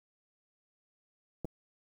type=clicks; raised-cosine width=2 ms; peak=-23 / -28 dBFS; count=2; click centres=1.447 / 1.453 s; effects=9-bit